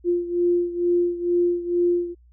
sine beating tone pair, 349.2 / 351.4 Hz, F4 / F4, 0 / +11 cents, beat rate 2.2 Hz, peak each -20 / -24 dBFS, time 0.04-2.15 s, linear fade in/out 50 ms, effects added 60 Hz sine -50 dBFS peak until 2.32 s

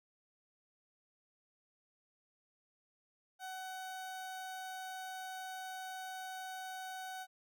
30% pulse tone, 751 Hz, F#5, 26 cents sharp, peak -40 dBFS, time 3.39-7.27 s, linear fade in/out 50 ms, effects none

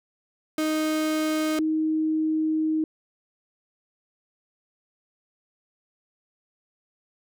35% pulse / sine tone pair in turn, 311.1 / 313.8 Hz, D#4 / D#4, 0 / +15 cents, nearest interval unison, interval 15 cents, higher second, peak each -21 dBFS, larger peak neither, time 0.58-1.59 / 1.59-2.84 s, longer second, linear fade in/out 2 ms, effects none

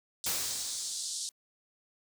white band-pass noise, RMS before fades -37 dBFS, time 0.24-1.29 s, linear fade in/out 0 ms, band 3700 to 9100 Hz, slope 48 dB/octave
white noise with exponential decay, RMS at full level -31 dBFS, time 0.26-1.32 s, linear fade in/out 5 ms, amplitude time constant 230 ms
effects none

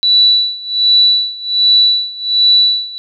sine tone with tremolo, 3951 Hz, B7, in tune, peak -5 dBFS, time 0.03-2.98 s, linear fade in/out 0 ms, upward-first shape sine, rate 1.3 Hz, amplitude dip 90%, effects none

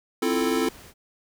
square chord, F major seventh, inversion second, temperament equal, 261.6 / 329.6 / 349.2 / 440 Hz, C4 / E4 / F4 / A4, 0 / 0 / 0 / 0 cents, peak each -27 / -28 / -30 / -27 dBFS, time 0.22-0.69 s, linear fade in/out 5 ms
pink noise, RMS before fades -47 dBFS, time 0.28-0.94 s, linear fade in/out 50 ms
effects none

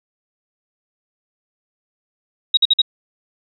sine tone bursts, 3809 Hz, A#7, 37 cents sharp, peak -9 dBFS, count 4, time 2.54-2.818 s, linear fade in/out 5 ms, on 32 ms, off 50 ms, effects none

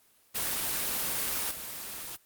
white noise with level steps, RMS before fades -31 / -39 dBFS, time 0.34-2.17 s, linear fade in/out 20 ms, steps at 1.51 s, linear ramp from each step 2 ms, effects white hiss -64 dBFS RMS until 2.25 s + Opus 24 kbps

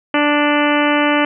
harmonic tone with a mistuned harmonic, 293.7 Hz, D4, in tune, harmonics 1 / 2 / 3 / 4 / 5 / 6 / 7 / 8 / 9 / 10, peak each -16 / -19 / -21 / -22 / -23 / -24 / -24 / -25 / -26 / -26 dBFS, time 0.14-1.25 s, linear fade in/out 2 ms, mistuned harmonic 10, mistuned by +18 cents, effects none

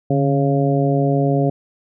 harmonic tone with a mistuned harmonic, 138.59 Hz, C#3, in tune, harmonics 1 / 2 / 3 / 4 / 5, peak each -17 / -20 / -22 / -23 / -24 dBFS, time 0.1-1.5 s, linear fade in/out 5 ms, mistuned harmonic 1, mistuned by +71 cents, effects none

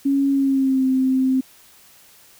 sine tone with pitch glide, 276.6 to 261.4 Hz, C#4 to C4, -4 to -1 cents, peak -15 dBFS, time 0.05-1.41 s, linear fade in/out 10 ms, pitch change -97 cents, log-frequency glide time 0.3-0.86 s, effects white hiss -50 dBFS RMS until 2.39 s

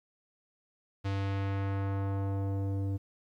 square tone with low-pass filter sweep, 98.2 Hz, G2, 4 cents sharp, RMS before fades -32 dBFS, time 1.04-2.98 s, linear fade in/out 20 ms, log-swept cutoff 4300 to 360 Hz, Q 0.92, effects 11-bit

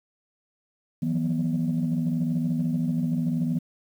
sine tone cluster, 162.4 / 175.7 / 183.2 / 242.4 Hz, E3 / F3 / F#3 / B3, -26 / +11 / -17 / -32 cents, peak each -25 / -32 / -33 / -25 dBFS, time 1.02-3.59 s, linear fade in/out 10 ms, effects tanh soft clip ceiling -17 dBFS + 9-bit

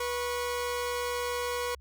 sawtooth tone pair together, 487.7 / 1100 Hz, B4 / C#6, -22 / -14 cents, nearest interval octave + major second, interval 1408 cents, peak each -27 / -33 dBFS, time 0-1.75 s, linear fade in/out 5 ms, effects added 67 Hz sine -49 dBFS peak until 1.8 s

